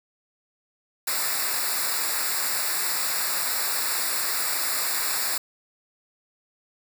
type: noise with comb filter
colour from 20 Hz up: white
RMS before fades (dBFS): -26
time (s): 1.07-5.38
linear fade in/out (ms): 5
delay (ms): 0.32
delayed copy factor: -0.95
effects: none